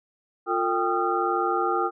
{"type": "tone cluster", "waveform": "sine", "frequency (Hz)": [352.6, 451.4, 790, 1231, 1364], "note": ["F4", "A4", "G5", "D#6", "F6"], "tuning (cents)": [17, 44, 13, -19, -41], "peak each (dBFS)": [-27, -30, -27, -27, -30], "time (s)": [0.46, 1.91], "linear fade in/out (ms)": 50, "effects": []}